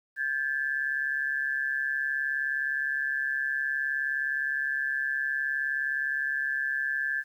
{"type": "tone pair together", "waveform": "sine", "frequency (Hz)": [1587, 1726.4], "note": ["G6", "A6"], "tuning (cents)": [21, -33], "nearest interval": "minor second", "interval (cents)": 146, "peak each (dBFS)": [-30, -29], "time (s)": [0.16, 7.24], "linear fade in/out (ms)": 50, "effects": ["10-bit"]}